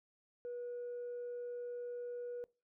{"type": "tone", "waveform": "sine", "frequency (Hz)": 484.9, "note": "B4", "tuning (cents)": -32, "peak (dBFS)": -39, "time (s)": [0.45, 2.44], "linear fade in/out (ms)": 0, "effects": ["noise-tail reverb RT60 0.3 s tail -23 dB re dry", "tanh soft clip ceiling -38 dBFS"]}